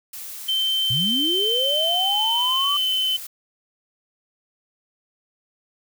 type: noise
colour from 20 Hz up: blue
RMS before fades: -35 dBFS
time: 0.13-3.27 s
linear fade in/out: 5 ms
type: tone with pitch glide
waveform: sine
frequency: 3100 to 3052 Hz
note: G7 to G7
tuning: -20 to -47 cents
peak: -19 dBFS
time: 0.48-3.17 s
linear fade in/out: 10 ms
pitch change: -27 cents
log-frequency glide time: 1.25-2.89 s
type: linear sweep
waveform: sine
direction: up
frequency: 110 to 1174.7 Hz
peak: -24 dBFS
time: 0.9-2.77 s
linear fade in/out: 5 ms
effects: none